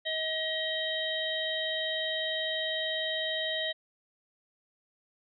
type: harmonic tone with a mistuned harmonic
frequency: 634 Hz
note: D#5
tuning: 32 cents sharp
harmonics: 1 / 3 / 5 / 6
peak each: -35 / -35 / -35 / -35 dBFS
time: 0.05-3.73 s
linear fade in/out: 20 ms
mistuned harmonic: 5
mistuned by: -18 cents
effects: none